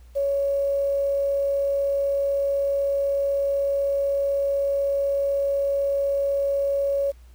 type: tone with quantisation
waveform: sine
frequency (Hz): 558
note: C#5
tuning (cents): +11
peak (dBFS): -20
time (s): 0.15-7.12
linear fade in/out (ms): 20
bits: 8
effects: added 60 Hz sine -45 dBFS peak until 7.34 s + pink hiss -61 dBFS RMS until 7.34 s